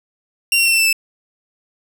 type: tone with pitch steps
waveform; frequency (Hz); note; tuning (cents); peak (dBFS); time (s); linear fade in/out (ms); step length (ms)
sawtooth; 2760 / 2735 / 2709 / 2685 / 2660 / 2635; F7 / F7 / E7 / E7 / E7 / E7; -21 / -37 / +47 / +31 / +15 / -1; -9; 0.52-0.928; 2; 68
effects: none